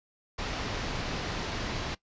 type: low-pass noise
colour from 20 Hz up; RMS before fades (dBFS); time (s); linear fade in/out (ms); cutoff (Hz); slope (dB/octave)
pink; -34; 0.38-1.95; 10; 5600; 24
effects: noise-tail reverb RT60 0.1 s tail -19 dB re dry + resampled to 16000 Hz